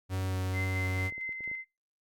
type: tone with vibrato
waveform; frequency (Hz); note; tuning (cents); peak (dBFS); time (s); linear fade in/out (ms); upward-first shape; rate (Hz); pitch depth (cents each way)
45% pulse; 93.7; F#2; +22; -30; 0.09-1.11; 50; sine; 2.2; 11
type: tone with tremolo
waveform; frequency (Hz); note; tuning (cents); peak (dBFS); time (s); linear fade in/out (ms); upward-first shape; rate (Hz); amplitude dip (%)
sine; 2066; C7; -22; -33; 0.53-1.65; 50; square; 4.4; 35
type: clicks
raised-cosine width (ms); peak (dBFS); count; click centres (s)
2; -37; 6; 1.124 / 1.18 / 1.292 / 1.407 / 1.477 / 1.515
effects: noise-tail reverb RT60 0.2 s tail -23 dB re dry + Opus 48 kbps